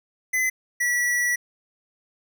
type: tone pair in turn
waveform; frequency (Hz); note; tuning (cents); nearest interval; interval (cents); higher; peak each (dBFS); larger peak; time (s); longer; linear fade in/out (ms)
square; 2026 / 1945.3; B6 / B6; +44 / -27; minor second; 71; first; -21; neither; 0.33-0.5 / 0.8-1.36; second; 10
effects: none